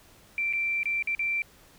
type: tone with dropouts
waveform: sine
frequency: 2349 Hz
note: D7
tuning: in tune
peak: -25 dBFS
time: 0.38-1.42 s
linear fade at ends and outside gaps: 1 ms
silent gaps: 0.528-0.534 / 0.832-0.856 / 1.025-1.073 / 1.15-1.193 s
effects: pink hiss -56 dBFS RMS until 1.78 s